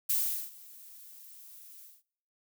violet noise with ADSR envelope, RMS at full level -27 dBFS, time 0.09-2.03 s, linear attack 12 ms, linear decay 400 ms, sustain -24 dB, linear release 200 ms, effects noise-tail reverb RT60 0.7 s tail -25 dB re dry

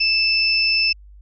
sine tone pair together, 2637 / 5274 Hz, E7 / E8, 0 / 0 cents, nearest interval octave, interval 1200 cents, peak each -18 dBFS, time 0-0.93 s, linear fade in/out 10 ms, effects added 50 Hz sine -41 dBFS peak until 1.21 s

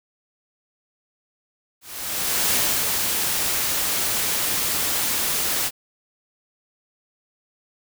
white noise with ADSR envelope, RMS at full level -20 dBFS, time 1.81-5.71 s, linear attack 710 ms, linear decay 320 ms, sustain -3 dB, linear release 47 ms, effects none

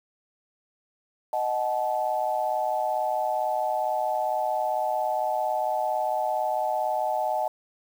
sine chord, D# diminished, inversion none, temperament equal with one note detuned, 622.3 / 740 / 864.4 Hz, D#5 / F#5 / A5, 0 / 0 / -31 cents, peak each -28 dBFS, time 1.33-7.48 s, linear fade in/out 2 ms, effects 8-bit

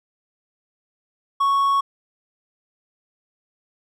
triangle tone, 1108.7 Hz, C#6, in tune, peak -14 dBFS, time 1.4-1.81 s, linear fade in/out 10 ms, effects none

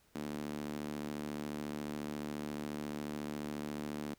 sawtooth tone with high-pass filter, 74.2 Hz, D2, 18 cents sharp, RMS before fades -41 dBFS, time 0.15-4.14 s, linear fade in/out 0 ms, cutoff 240 Hz, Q 2.3, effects pink hiss -69 dBFS RMS until 4.18 s

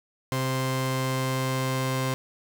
sawtooth tone pair together, 130.82 / 523.3 Hz, C3 / C5, 0 / 0 cents, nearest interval 2 octaves, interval 2400 cents, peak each -22 / -25 dBFS, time 0.32-2.14 s, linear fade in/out 0 ms, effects none

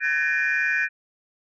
sine tone cluster, 1523 / 1683 / 1825 / 2406 Hz, F#6 / G#6 / A#6 / D7, +50 / +23 / -37 / +41 cents, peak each -25 dBFS, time 0-0.89 s, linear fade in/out 50 ms, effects tanh soft clip ceiling -13 dBFS

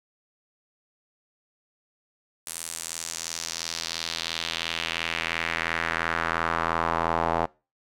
square tone with band-pass filter sweep, 41.45 Hz, E1, 10 cents sharp, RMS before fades -29 dBFS, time 2.46-7.46 s, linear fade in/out 10 ms, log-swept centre 9700 to 800 Hz, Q 2, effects noise-tail reverb RT60 0.3 s tail -23 dB re dry

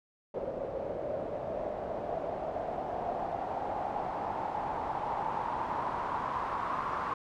white noise with low-pass filter sweep, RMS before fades -35 dBFS, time 0.34-7.14 s, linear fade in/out 5 ms, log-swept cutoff 540 to 1100 Hz, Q 5, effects none

